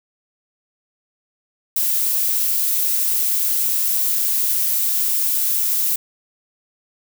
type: noise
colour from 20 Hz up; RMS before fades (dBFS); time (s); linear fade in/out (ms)
violet; -19; 1.76-5.96; 5
effects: none